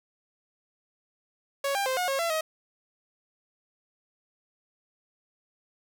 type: tone with pitch steps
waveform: sawtooth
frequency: 556 / 796 / 521 / 723 / 544 / 674 / 632 Hz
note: C#5 / G5 / C5 / F#5 / C#5 / E5 / D#5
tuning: +5 / +26 / -7 / -40 / -33 / +38 / +27 cents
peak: -22 dBFS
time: 1.64-2.41 s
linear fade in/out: 5 ms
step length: 110 ms
effects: none